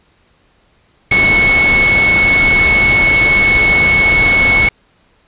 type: tone in noise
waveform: sine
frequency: 2204 Hz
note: C#7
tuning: 11 cents flat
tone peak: -8 dBFS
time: 1.11-4.69 s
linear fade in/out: 5 ms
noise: pink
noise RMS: -17 dBFS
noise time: 1.11-4.69 s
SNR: +6 dB
effects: pink hiss -54 dBFS RMS until 5.27 s + resampled to 8000 Hz